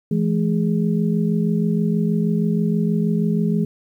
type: tone cluster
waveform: sine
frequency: 168 / 214.3 / 414.5 Hz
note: E3 / A3 / G#4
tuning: +33 / -45 / -3 cents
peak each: -19 / -20 / -27 dBFS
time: 0.11-3.65 s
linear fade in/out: 5 ms
effects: 9-bit